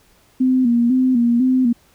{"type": "tone with vibrato", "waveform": "sine", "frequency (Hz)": 246.9, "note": "B3", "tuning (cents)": 0, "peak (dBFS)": -12, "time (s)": [0.4, 1.73], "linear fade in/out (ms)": 10, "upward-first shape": "square", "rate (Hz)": 2, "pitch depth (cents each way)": 73, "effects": ["pink hiss -55 dBFS RMS until 1.94 s"]}